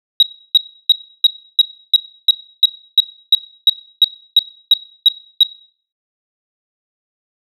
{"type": "tone bursts", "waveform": "sine", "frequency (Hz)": 3833, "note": "A#7", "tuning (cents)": 47, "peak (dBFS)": -3, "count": 16, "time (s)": [0.2, 5.432], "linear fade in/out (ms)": 2, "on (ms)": 27, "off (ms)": 320, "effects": ["noise-tail reverb RT60 0.5 s tail -19 dB re dry", "tanh soft clip ceiling 0 dBFS"]}